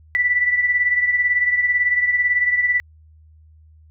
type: beating tone pair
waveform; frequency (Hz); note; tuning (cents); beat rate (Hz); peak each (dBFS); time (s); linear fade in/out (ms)
sine; 1968 / 1986; B6 / B6; -7 / +9; 18; -16 / -23; 0.15-2.8; 0
effects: added 78 Hz sine -46 dBFS peak until 3.9 s